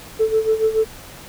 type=tone with tremolo; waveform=sine; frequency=440 Hz; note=A4; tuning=in tune; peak=-11 dBFS; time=0.19-0.85 s; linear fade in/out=20 ms; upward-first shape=sine; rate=7 Hz; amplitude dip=80%; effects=tanh soft clip ceiling -8 dBFS + pink hiss -39 dBFS RMS until 1.28 s